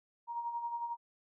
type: tone with tremolo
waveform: sine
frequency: 941 Hz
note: A#5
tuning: 16 cents sharp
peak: -33 dBFS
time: 0.27-0.97 s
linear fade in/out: 50 ms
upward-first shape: sine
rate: 11 Hz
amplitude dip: 55%
effects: none